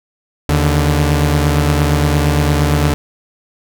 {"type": "tone pair together", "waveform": "sawtooth", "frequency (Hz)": [77.2, 145.73], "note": ["D#2", "D3"], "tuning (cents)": [-13, -13], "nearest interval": "major seventh", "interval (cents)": 1100, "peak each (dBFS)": -10, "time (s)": [0.49, 2.94], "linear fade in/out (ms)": 0, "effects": []}